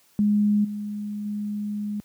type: tone with level steps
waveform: sine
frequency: 207.7 Hz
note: G#3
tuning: in tune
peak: -17 / -28 / -26 dBFS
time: 0.19-2 s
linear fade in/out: 0 ms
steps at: 0.64 / 1.25 s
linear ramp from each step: 10 ms
effects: white hiss -60 dBFS RMS until 2.04 s + high-pass 60 Hz 12 dB/octave